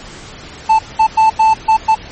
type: tone bursts at uneven times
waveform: triangle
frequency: 881 Hz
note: A5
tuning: 2 cents sharp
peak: -4 dBFS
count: 6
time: 0.69-0.79 / 0.99-1.07 / 1.17-1.3 / 1.39-1.54 / 1.68-1.77 / 1.88-1.95 s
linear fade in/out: 10 ms
effects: pink hiss -33 dBFS RMS until 2.11 s + MP3 32 kbps